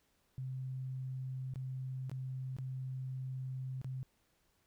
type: tone with dropouts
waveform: sine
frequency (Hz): 130.4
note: C3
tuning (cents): -5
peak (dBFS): -38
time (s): 0.38-4.03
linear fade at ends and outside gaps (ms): 0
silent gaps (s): 1.538-1.558 / 2.096-2.115 / 2.566-2.586 / 3.815-3.845
effects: pink hiss -75 dBFS RMS until 4.66 s